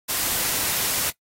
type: noise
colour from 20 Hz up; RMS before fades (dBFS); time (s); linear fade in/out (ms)
white; -24; 0.08-1.11; 20
effects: noise-tail reverb RT60 0.1 s tail -19 dB re dry + AAC 48 kbps